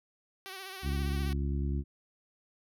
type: tone with vibrato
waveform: 5% pulse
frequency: 381.3 Hz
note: G4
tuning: 48 cents flat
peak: -30 dBFS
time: 0.46-1.33 s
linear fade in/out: 0 ms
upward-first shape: sine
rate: 15 Hz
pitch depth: 49 cents each way
type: harmonic tone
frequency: 69.9 Hz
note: C#2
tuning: 15 cents sharp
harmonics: 1 / 2 / 3 / 4 / 5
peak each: -30 / -36 / -40 / -42 / -44 dBFS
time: 0.82-1.84 s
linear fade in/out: 50 ms
effects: none